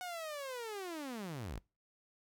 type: linear sweep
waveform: sawtooth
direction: down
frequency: 739 to 38.27 Hz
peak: -37 dBFS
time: 0.01-1.59 s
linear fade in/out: 0 ms
effects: noise-tail reverb RT60 0.3 s tail -24 dB re dry